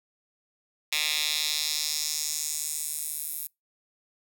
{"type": "tone with high-pass filter sweep", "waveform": "10% pulse", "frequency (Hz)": 151.9, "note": "D#3", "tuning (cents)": -41, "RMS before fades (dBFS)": -30, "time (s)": [0.92, 3.47], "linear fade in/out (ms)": 5, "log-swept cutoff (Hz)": [2900, 12000], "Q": 1.9, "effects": ["noise-tail reverb RT60 0.2 s tail -26 dB re dry"]}